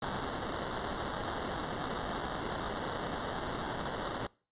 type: noise with sample-and-hold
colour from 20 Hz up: white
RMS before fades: -37 dBFS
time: 0.02-4.27 s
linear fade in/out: 5 ms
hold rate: 2450 Hz
effects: noise-tail reverb RT60 0.4 s tail -24 dB re dry + resampled to 8000 Hz